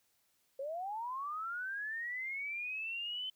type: linear sweep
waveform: sine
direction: up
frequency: 523.3 to 3072 Hz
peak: -37 dBFS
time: 0.59-3.3 s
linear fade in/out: 5 ms
effects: white hiss -75 dBFS RMS until 3.35 s